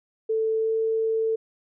sine tone with pitch glide, 442.5 to 445.6 Hz, A4 to A4, +10 to +22 cents, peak -21 dBFS, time 0.29-1.36 s, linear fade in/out 10 ms, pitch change +12 cents, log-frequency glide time 0.57-0.73 s, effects none

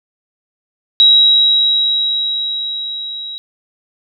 sine tone with level ramp, 3852 Hz, B7, 44 cents flat, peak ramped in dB -4 to -24 dBFS, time 1-3.38 s, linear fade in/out 0 ms, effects none

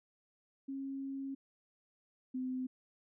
sine tone pair in turn, 271.8 / 256.5 Hz, C#4 / C4, -34 / -34 cents, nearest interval minor second, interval 100 cents, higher first, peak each -38 / -35 dBFS, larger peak second, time 0.68-1.35 / 2.34-2.67 s, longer first, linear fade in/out 10 ms, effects none

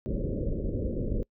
pink low-pass noise, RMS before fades -30 dBFS, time 0.06-1.23 s, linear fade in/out 0 ms, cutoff 570 Hz, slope 96 dB/octave, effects noise-tail reverb RT60 0.1 s tail -26 dB re dry

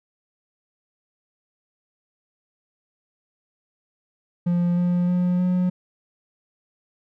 triangle tone with pitch steps, 174.61 / 176.74 / 178.9 / 181.08 Hz, F3 / F3 / F3 / F#3, 0 / +21 / +42 / -37 cents, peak -16 dBFS, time 4.46-5.7 s, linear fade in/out 10 ms, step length 310 ms, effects none

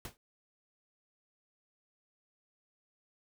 pink noise with exponential decay, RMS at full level -39 dBFS, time 0.05-0.17 s, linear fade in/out 1 ms, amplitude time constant 26 ms, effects none

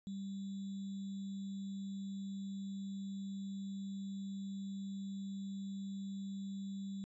sine tone with sample-and-hold, 196 Hz, G3, in tune, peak -40 dBFS, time 0.07-7.04 s, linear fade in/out 0 ms, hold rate 3675 Hz, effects resampled to 22050 Hz

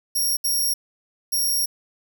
10% pulse tone bursts at uneven times, 5588 Hz, F8, in tune, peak -14 dBFS, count 3, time 0.15-0.37 / 0.44-0.74 / 1.32-1.66 s, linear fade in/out 10 ms, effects none

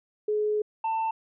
sine / triangle tone pair in turn, 423 / 892.7 Hz, G#4 / A5, +32 / +25 cents, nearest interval octave + minor second, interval 1293 cents, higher second, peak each -23 dBFS, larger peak neither, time 0.28-0.62 / 0.84-1.11 s, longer first, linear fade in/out 5 ms, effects resampled to 8000 Hz

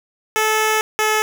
10% pulse tone pair in turn, 434.4 / 431.2 Hz, A4 / A4, -22 / -35 cents, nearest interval unison, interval 13 cents, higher first, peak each -7 dBFS, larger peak neither, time 0.36-0.81 / 0.99-1.22 s, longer first, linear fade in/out 0 ms, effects none

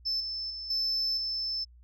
sine tone with level steps, 5274 Hz, E8, in tune, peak -26 / -32 / -36 / -25 / -29 dBFS, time 0.05-1.65 s, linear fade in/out 20 ms, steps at 0.2 / 0.5 / 0.7 / 1.17 s, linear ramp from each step 5 ms, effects tanh soft clip ceiling -24 dBFS + added 60 Hz sine -52 dBFS peak until 1.83 s

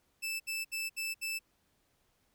sawtooth tone bursts, 2637 Hz, E7, in tune, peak -31 dBFS, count 5, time 0.22-1.392 s, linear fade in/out 20 ms, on 180 ms, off 68 ms, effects pink hiss -74 dBFS RMS until 2.34 s

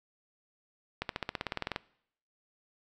accelerating click train, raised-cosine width 0.3 ms, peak -16 dBFS, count 14, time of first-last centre 1.02-1.761 s, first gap 72 ms, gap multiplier 0.96, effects noise-tail reverb RT60 0.7 s tail -22 dB re dry

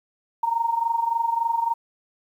sine tone with amplitude modulation, 925 Hz, A#5, 14 cents flat, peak -17 dBFS, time 0.43-1.74 s, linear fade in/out 5 ms, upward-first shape sine, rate 23.5 Hz, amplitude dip 75%, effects 9-bit

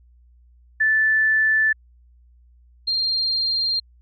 sine tone pair in turn, 1754 / 4193 Hz, A6 / C8, -6 / +3 cents, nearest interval octave + minor third, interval 1509 cents, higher second, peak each -15 / -19 dBFS, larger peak first, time 0.8-1.73 / 2.87-3.8 s, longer neither, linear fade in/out 10 ms, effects added 60 Hz sine -50 dBFS peak until 4.01 s

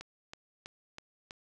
click train, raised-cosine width 0.2 ms, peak -26 dBFS, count 5, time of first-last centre 0.01-1.309 s, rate 3.08 Hz, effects none

